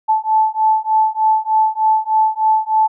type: beating tone pair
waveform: sine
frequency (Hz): 871 / 874.3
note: A5 / A5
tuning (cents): -18 / -11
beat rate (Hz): 3.3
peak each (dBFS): -15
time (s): 0.08-2.88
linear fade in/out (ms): 20
effects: none